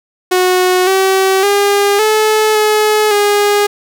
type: tone with pitch steps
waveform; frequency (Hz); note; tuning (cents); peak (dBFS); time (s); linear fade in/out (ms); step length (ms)
sawtooth; 366.3 / 382.5 / 404.3 / 431.9 / 426.6 / 410.9; F#4 / G4 / G#4 / A4 / G#4 / G#4; -17 / -42 / -46 / -32 / +46 / -18; -5; 0.31-3.67; 10; 560
effects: none